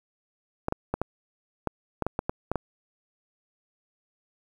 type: clicks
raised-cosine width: 1 ms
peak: -12 dBFS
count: 11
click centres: 0.684 / 0.724 / 0.94 / 1.016 / 1.673 / 2.023 / 2.066 / 2.191 / 2.295 / 2.516 / 2.557 s
effects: 8-bit